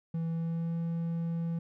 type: tone with pitch glide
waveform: triangle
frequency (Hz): 164.7 to 167.1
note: E3 to E3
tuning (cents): -1 to +24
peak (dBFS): -28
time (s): 0.14-1.59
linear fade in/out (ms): 5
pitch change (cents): +25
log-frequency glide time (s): 0.28-0.76
effects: none